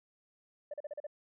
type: tone bursts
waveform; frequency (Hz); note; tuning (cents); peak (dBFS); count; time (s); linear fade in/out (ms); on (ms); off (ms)
sine; 590; D5; +8; -36; 6; 0.71-1.068; 5; 28; 38
effects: tanh soft clip ceiling -34 dBFS